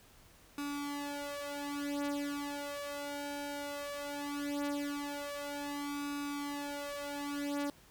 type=tone with flanger; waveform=sawtooth; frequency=287.1 Hz; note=D4; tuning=39 cents flat; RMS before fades=-39 dBFS; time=0.58-7.7 s; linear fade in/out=2 ms; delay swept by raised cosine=0.79 to 5.69 ms; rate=0.18 Hz; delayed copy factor=+0.95; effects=pink hiss -61 dBFS RMS until 7.9 s